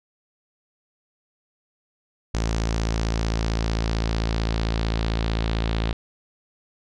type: tone with low-pass filter sweep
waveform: sawtooth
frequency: 55.6 Hz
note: A1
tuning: 19 cents sharp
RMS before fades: -24 dBFS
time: 2.34-5.93 s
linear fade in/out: 5 ms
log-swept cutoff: 6200 to 3800 Hz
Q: 2.3
effects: none